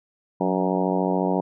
harmonic tone with a mistuned harmonic, 94 Hz, F#2, 28 cents sharp, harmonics 2 / 3 / 4 / 5 / 6 / 7 / 8 / 9 / 10, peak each -25 / -27 / -28 / -29 / -30 / -30 / -31 / -32 / -32 dBFS, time 0.4-1.41 s, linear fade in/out 10 ms, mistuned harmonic 2, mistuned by -58 cents, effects none

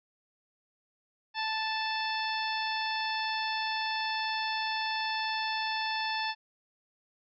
harmonic tone, 879 Hz, A5, 2 cents flat, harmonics 1 / 2 / 3 / 4 / 5 / 6, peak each -33 / -36 / -38 / -39 / -40 / -41 dBFS, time 1.34-6.35 s, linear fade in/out 50 ms, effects none

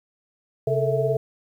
sine tone cluster, 134 / 434.1 / 452.3 / 655 Hz, C3 / A4 / A4 / E5, +42 / -23 / +48 / -11 cents, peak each -25 dBFS, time 0.67-1.17 s, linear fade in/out 5 ms, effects 9-bit

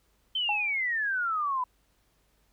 sine exponential sweep, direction down, 3129 to 986 Hz, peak -26 dBFS, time 0.35-1.64 s, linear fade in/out 5 ms
sine tone with exponential decay, 830.6 Hz, G#5, in tune, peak -25 dBFS, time 0.49-0.8 s, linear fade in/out 2 ms, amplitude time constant 67 ms
effects added 50 Hz sine -70 dBFS peak until 2.52 s + pink hiss -70 dBFS RMS until 2.52 s

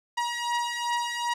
sawtooth beating tone pair, 953 / 955.6 Hz, A#5 / A#5, +38 / +43 cents, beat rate 2.6 Hz, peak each -25 / -27 dBFS, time 0.17-1.34 s, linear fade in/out 10 ms, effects low-pass 8000 Hz 12 dB/octave

